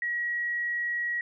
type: tone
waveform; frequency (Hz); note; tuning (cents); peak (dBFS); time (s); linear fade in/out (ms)
sine; 1910; A#6; +42; -27; 0.02-1.21; 2
effects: none